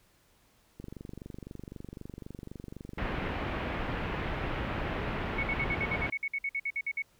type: click train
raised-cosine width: 3 ms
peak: -29 dBFS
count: 61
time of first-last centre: 0.8-3.31 s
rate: 23.9 Hz
type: low-pass noise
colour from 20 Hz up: pink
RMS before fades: -34 dBFS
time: 2.98-6.1 s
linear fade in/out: 2 ms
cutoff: 2700 Hz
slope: 24 dB/octave
type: tone bursts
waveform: sine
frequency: 2215 Hz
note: C#7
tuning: 2 cents flat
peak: -29 dBFS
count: 16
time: 5.38-7.022 s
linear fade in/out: 5 ms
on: 52 ms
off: 54 ms
effects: pink hiss -66 dBFS RMS until 7.19 s